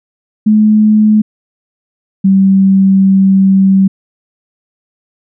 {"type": "tone pair in turn", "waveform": "sine", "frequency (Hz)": [213.8, 192.89], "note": ["A3", "G3"], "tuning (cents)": [-49, -28], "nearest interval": "major second", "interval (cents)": 179, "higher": "first", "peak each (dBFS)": -4, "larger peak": "neither", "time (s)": [[0.46, 1.22], [2.24, 3.88]], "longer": "second", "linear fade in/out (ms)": 10, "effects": []}